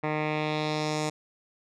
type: tone with low-pass filter sweep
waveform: 10% pulse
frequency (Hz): 153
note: D#3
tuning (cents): -29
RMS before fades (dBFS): -29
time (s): 0.03-1.1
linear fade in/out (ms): 10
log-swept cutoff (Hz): 1800 to 7500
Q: 1.9
effects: none

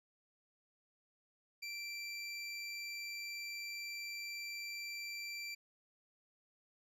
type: tone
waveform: 25% pulse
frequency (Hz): 2349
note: D7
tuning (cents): 0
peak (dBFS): -38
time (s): 1.62-5.55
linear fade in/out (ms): 10
effects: low-pass 12000 Hz 12 dB/octave

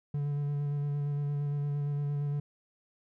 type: tone with vibrato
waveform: triangle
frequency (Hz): 144.4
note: D3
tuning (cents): -29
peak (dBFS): -27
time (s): 0.14-2.4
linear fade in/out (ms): 5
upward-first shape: square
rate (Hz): 8.7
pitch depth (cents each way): 14
effects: none

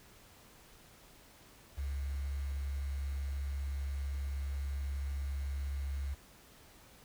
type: tone with quantisation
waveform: sine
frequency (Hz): 69.3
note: C#2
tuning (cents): 0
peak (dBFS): -34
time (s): 1.77-6.15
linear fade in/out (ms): 20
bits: 9
effects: pink hiss -59 dBFS RMS until 7.04 s

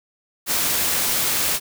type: noise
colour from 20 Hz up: white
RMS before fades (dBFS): -21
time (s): 0.46-1.6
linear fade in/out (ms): 50
effects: none

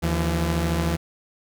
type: tone pair together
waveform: sawtooth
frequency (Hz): 77.78 / 169.05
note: D#2 / E3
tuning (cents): 0 / +44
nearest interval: octave + minor second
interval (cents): 1344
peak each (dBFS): -20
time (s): 0.02-0.97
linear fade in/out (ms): 20
effects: none

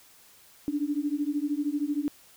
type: beating tone pair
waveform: sine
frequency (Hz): 285.9 / 298.9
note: D4 / D4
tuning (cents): -46 / +31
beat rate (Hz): 13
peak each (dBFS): -29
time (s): 0.68-2.08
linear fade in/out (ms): 0
effects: white hiss -56 dBFS RMS until 2.36 s

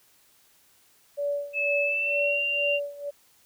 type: tone with tremolo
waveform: sine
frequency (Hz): 574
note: D5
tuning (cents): -40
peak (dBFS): -24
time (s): 1.17-3.11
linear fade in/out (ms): 20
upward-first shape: sine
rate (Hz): 2.1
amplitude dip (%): 85
type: tone with pitch glide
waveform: sine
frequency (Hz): 2606 to 2777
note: E7 to F7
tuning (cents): -20 to -10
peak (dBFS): -24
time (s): 1.53-2.8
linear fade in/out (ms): 50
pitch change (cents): +110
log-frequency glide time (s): 1.82-2.41
effects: white hiss -61 dBFS RMS until 3.45 s

